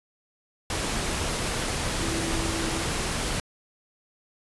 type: tone in noise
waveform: sine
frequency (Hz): 329.6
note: E4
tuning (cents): 0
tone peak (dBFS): -32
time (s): 2.02-2.83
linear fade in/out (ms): 2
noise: pink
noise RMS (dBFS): -28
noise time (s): 0.7-3.4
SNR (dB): -7
effects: resampled to 24000 Hz